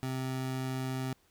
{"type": "tone", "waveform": "25% pulse", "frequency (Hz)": 130.6, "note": "C3", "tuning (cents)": -3, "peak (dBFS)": -29, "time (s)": [0.03, 1.13], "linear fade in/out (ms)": 0, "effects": ["pink hiss -68 dBFS RMS until 1.3 s"]}